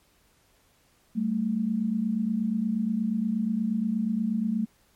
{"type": "tone pair together", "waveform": "sine", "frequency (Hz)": [194.9, 223.3], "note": ["G3", "A3"], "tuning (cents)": [-10, 26], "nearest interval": "major second", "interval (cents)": 236, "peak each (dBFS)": [-29, -25], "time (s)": [1.15, 4.66], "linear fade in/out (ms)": 20, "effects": ["pink hiss -64 dBFS RMS until 4.95 s", "MP3 64 kbps"]}